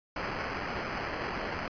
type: noise with sample-and-hold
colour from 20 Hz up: blue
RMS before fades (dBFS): -35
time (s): 0.16-1.68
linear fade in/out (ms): 2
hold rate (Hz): 3675
effects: resampled to 11025 Hz